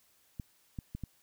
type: clicks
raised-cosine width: 5 ms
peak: -26 dBFS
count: 4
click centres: 0.398 / 0.788 / 0.95 / 1.037 s
effects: white hiss -68 dBFS RMS until 1.22 s